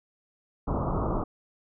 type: low-pass noise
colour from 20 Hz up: pink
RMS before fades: -28 dBFS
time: 0.67-1.24 s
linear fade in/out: 10 ms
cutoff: 1300 Hz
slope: 96 dB/octave
effects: none